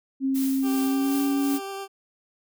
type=tone with pitch glide; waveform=sine; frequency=268.1 to 278.8 Hz; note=C4 to C#4; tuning=+42 to +10 cents; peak=-21 dBFS; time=0.2-1.6 s; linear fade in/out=50 ms; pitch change=+68 cents; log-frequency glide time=0.85-1.2 s
type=noise with tremolo; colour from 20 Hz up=blue; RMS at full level=-34 dBFS; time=0.34-1.59 s; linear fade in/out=20 ms; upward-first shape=triangle; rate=2.7 Hz; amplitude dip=65%
type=tone with vibrato; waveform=20% pulse; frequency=392 Hz; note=G4; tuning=in tune; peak=-27 dBFS; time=0.62-1.88 s; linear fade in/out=50 ms; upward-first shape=triangle; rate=9.5 Hz; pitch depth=13 cents each way
effects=none